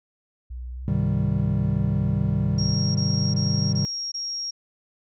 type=tone with pitch glide; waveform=sine; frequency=61.5 to 68.24 Hz; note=B1 to C#2; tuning=-7 to -27 cents; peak=-31 dBFS; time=0.5-2.74 s; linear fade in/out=10 ms; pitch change=+180 cents; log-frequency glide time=0.73-0.98 s
type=chord; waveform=triangle; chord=Ab major seventh; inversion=none; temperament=equal; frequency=103.83 / 130.81 / 155.56 / 196 Hz; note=Ab2 / C3 / Eb3 / G3; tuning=0 / 0 / 0 / 0 cents; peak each=-24 dBFS; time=0.88-3.85 s; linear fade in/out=0 ms
type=tone bursts; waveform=sine; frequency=5588 Hz; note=F8; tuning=in tune; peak=-27 dBFS; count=5; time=2.58-4.51 s; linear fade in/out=10 ms; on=370 ms; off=20 ms
effects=none